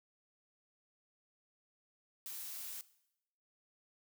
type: noise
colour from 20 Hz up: blue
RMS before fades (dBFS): -45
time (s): 2.26-2.81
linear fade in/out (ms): 0
effects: noise-tail reverb RT60 0.8 s tail -18 dB re dry